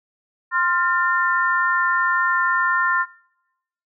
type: chord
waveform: sine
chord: F major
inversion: second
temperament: equal with one note detuned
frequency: 1046.5 / 1396.9 / 1799.1 Hz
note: C6 / F6 / A6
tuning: 0 / 0 / +38 cents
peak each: -21 dBFS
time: 0.51-3.06 s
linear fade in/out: 50 ms
effects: noise-tail reverb RT60 0.9 s tail -23 dB re dry